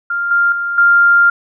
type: tone with level steps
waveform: sine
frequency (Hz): 1396.9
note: F6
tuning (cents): 0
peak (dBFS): -15 / -9 / -16 / -6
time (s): 0.1-1.3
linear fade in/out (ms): 5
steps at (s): 0.31 / 0.52 / 0.78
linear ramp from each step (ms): 2
effects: none